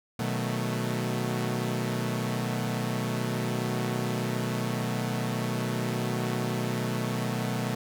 sawtooth chord, B dominant seventh, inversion none, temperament equal, 123.47 / 155.56 / 185 / 220 Hz, B2 / D#3 / F#3 / A3, 0 / 0 / 0 / 0 cents, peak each -27 / -32 / -31 / -29 dBFS, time 0.19-7.75 s, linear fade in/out 5 ms, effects none

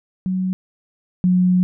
sine tone pair in turn, 186 / 181.75 Hz, F#3 / F#3, +9 / -31 cents, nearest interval unison, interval 40 cents, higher first, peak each -18 / -12 dBFS, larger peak second, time 0.26-0.53 / 1.24-1.63 s, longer second, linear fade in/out 0 ms, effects none

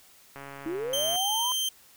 click train, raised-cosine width 0.5 ms, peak -27 dBFS, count 112, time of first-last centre 0.36-1.159 s, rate 139 Hz
sine linear sweep, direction up, 307.7 to 1017 Hz, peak -29 dBFS, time 0.66-1.52 s, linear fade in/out 0 ms
sawtooth tone, 3136 Hz, G7, in tune, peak -23 dBFS, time 0.93-1.69 s, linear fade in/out 5 ms
effects white hiss -56 dBFS RMS until 1.96 s

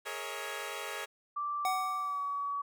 10% pulse chord, A# half-diminished seventh, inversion third, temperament equal with one note detuned, 415.3 / 466.2 / 554.4 / 643.8 Hz, G#4 / A#4 / C#5 / E5, 0 / 0 / 0 / -41 cents, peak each -34 / -35 / -34 / -36 dBFS, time 0.05-1.06 s, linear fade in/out 20 ms
sine tone with pitch glide, 1170 to 1134.7 Hz, D6 to C#6, -7 to +40 cents, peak -32 dBFS, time 1.36-2.62 s, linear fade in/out 10 ms, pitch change -53 cents, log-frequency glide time 1.99-2.21 s
square tone with exponential decay, 748 Hz, F#5, 19 cents sharp, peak -29 dBFS, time 1.65-2.53 s, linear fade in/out 1 ms, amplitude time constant 190 ms
effects none

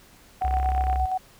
sine tone with tremolo, 749 Hz, F#5, 21 cents sharp, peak -22 dBFS, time 0.41-1.18 s, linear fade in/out 10 ms, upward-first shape square, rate 8.5 Hz, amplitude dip 40%
click train, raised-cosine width 0.5 ms, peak -21 dBFS, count 19, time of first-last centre 0.42-0.959 s, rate 33.4 Hz
sine tone with vibrato, 65.41 Hz, C2, in tune, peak -23 dBFS, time 0.44-1.06 s, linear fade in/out 10 ms, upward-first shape square, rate 12 Hz, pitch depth 19 cents each way
effects pink hiss -53 dBFS RMS until 1.39 s

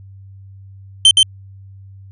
45% pulse tone with echo, 3107 Hz, G7, 16 cents flat, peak -4 dBFS, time 1.05-1.11 s, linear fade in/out 2 ms, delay 120 ms, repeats 1, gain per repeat -2 dB, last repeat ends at 1.23 s, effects added 97 Hz sine -36 dBFS peak until 2.11 s + resampled to 24000 Hz

